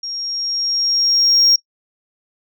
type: tone with level ramp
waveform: sine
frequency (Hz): 5580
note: F8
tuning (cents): -2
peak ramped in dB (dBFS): -24 to -6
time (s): 0.03-1.56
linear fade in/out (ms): 5
effects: noise-tail reverb RT60 0.1 s tail -23 dB re dry + tanh soft clip ceiling -7 dBFS